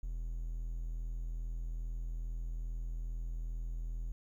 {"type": "tone", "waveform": "triangle", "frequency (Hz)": 41.2, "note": "E1", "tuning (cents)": 0, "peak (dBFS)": -34, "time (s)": [0.03, 4.12], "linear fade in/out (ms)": 0, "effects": ["12-bit"]}